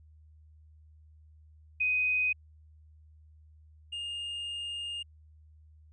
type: tone pair in turn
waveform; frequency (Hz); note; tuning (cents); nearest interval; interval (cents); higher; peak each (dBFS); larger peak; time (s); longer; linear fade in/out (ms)
sine / triangle; 2503 / 2828; D#7 / F7; +10 / +21; major second; 211; second; -25 / -33; first; 1.8-2.33 / 3.92-5.03; second; 10
effects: added 77 Hz sine -54 dBFS peak until 5.92 s + resampled to 22050 Hz